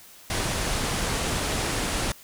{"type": "low-pass noise", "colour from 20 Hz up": "pink", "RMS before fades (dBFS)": -27, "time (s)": [0.3, 2.12], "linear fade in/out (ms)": 2, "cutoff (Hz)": 11000, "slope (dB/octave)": 48, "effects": ["white hiss -49 dBFS RMS until 2.23 s"]}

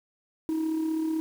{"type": "tone with amplitude modulation", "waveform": "sine", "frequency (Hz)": 318.2, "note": "D#4", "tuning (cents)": 39, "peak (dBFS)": -21, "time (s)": [0.49, 1.2], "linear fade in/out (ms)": 0, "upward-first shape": "sine", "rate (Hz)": 35.9, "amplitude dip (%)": 50, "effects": ["tanh soft clip ceiling -23 dBFS", "8-bit"]}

